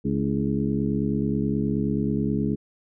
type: harmonic tone with a mistuned harmonic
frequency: 69.4 Hz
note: C#2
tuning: 3 cents sharp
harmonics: 1 / 2 / 3 / 4 / 5 / 6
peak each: -35 / -28 / -25 / -28 / -33 / -32 dBFS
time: 0.04-2.56 s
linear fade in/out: 20 ms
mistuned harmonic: 5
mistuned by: -74 cents
effects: none